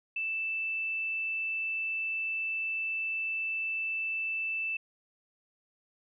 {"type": "tone", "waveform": "sine", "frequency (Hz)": 2646, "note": "E7", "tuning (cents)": 6, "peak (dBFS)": -30, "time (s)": [0.16, 4.77], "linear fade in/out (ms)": 5, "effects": []}